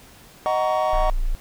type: chord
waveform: triangle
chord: D# minor seventh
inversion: none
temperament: just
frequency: 622.3 / 746.7 / 933.4 / 1120.1 Hz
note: D#5 / F#5 / A#5 / C#6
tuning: 0 / +16 / +2 / +18 cents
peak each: -20 / -21 / -25 / -24 dBFS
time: 0.46-1.1 s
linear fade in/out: 0 ms
type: tone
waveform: sine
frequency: 28.69 Hz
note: A#0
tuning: 27 cents flat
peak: -18 dBFS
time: 0.93-1.35 s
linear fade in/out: 0 ms
effects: tanh soft clip ceiling -9 dBFS + pink hiss -48 dBFS RMS until 1.4 s